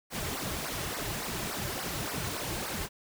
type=noise with flanger; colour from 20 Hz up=pink; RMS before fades=-35 dBFS; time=0.1-2.89 s; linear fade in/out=50 ms; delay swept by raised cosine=0.28 to 4.28 ms; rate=3.5 Hz; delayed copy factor=-0.9; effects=none